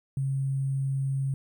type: tone with sample-and-hold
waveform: sine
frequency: 135.6 Hz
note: C#3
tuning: 38 cents flat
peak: -25 dBFS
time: 0.17-1.34 s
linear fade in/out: 2 ms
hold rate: 8820 Hz
effects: none